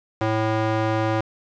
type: tone with band-pass filter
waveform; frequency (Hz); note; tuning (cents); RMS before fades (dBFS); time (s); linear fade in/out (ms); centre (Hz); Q
square; 110; A2; 0; -22; 0.21-1.21; 5; 730; 0.65
effects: resampled to 16000 Hz + 8-bit